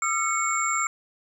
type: tone cluster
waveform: sine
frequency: 1209 / 1348 / 2203 / 7360 Hz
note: D6 / E6 / C#7 / A#8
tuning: +50 / +38 / -11 / -23 cents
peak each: -28 dBFS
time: 0.02-0.87 s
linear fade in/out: 2 ms
effects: 9-bit